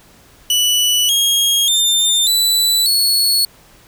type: tone with pitch steps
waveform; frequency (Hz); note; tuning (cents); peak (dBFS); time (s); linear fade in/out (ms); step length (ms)
sawtooth; 2960 / 3265 / 3602 / 3974 / 4384; F#7 / G#7 / A7 / B7 / C#8; 0 / -30 / +40 / +10 / -20; -9; 0.5-3.45; 2; 590
effects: pink hiss -47 dBFS RMS until 3.87 s